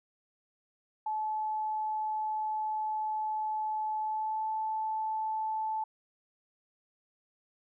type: tone with pitch glide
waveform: sine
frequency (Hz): 863 to 873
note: A5 to A5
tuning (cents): -34 to -14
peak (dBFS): -30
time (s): 1.06-5.84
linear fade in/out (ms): 5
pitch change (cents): +20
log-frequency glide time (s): 4-4.47
effects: none